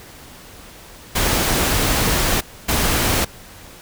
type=noise bursts at uneven times; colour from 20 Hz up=pink; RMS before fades=-18 dBFS; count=2; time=1.15-2.41 / 2.68-3.25 s; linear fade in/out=10 ms; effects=pink hiss -41 dBFS RMS until 3.81 s